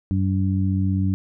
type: harmonic tone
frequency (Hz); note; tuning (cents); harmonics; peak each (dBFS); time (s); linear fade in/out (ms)
95.3; G2; -48; 1 / 2 / 3; -20 / -23 / -28; 0.11-1.14; 0
effects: none